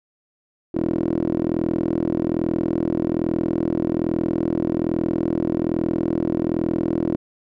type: tone with band-pass filter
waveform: 10% pulse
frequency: 41.2 Hz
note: E1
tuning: in tune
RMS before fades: -22 dBFS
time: 0.74-7.16 s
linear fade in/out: 10 ms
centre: 350 Hz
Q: 6.2
effects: none